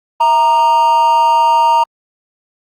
triangle tone with amplitude modulation, 932.3 Hz, A#5, in tune, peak -3 dBFS, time 0.2-1.84 s, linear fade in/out 10 ms, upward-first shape sine, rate 275 Hz, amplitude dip 60%, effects Opus 24 kbps

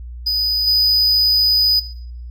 triangle tone with level steps, 4978 Hz, D#8, in tune, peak -14 / -10 dBFS, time 0.26-1.8 s, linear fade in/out 10 ms, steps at 0.67 s, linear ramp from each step 5 ms, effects noise-tail reverb RT60 0.7 s tail -18 dB re dry + added 60 Hz sine -29 dBFS peak until 2.3 s

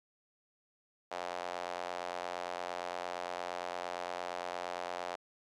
sawtooth tone with high-pass filter, 88.7 Hz, F2, 27 cents sharp, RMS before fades -40 dBFS, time 1.11-5.16 s, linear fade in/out 10 ms, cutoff 670 Hz, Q 2.3, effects low-pass 6000 Hz 12 dB/octave

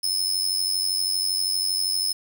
sawtooth tone with amplitude modulation, 5200 Hz, E8, 24 cents flat, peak -16 dBFS, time 0.03-2.13 s, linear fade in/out 10 ms, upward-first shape sine, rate 92.6 Hz, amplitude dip 80%, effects 8-bit

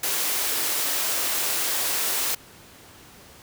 white high-pass noise, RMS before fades -25 dBFS, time 0.03-2.35 s, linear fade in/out 5 ms, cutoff 290 Hz, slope 24 dB/octave, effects pink hiss -48 dBFS RMS until 3.42 s + high-pass 60 Hz 12 dB/octave

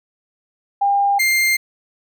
sine / 40% pulse tone pair in turn, 802 / 2104 Hz, G5 / C7, +39 / +9 cents, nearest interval octave + perfect fourth, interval 1670 cents, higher second, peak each -13 dBFS, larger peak neither, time 0.81-1.19 / 1.19-1.57 s, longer neither, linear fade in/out 10 ms, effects none

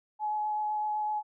sine tone with vibrato, 848 Hz, G#5, 36 cents sharp, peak -28 dBFS, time 0.19-1.23 s, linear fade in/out 50 ms, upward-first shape sine, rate 7.9 Hz, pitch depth 10 cents each way, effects none

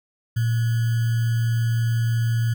sine tone with sample-and-hold, 115.4 Hz, A#2, 17 cents flat, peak -18 dBFS, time 0.36-2.54 s, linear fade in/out 10 ms, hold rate 1575 Hz, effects none

